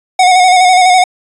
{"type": "tone with vibrato", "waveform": "square", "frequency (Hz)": 734, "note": "F#5", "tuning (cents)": -14, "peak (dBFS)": -5, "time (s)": [0.19, 1.04], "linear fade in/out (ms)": 5, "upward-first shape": "square", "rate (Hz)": 12, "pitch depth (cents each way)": 31, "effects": ["resampled to 22050 Hz"]}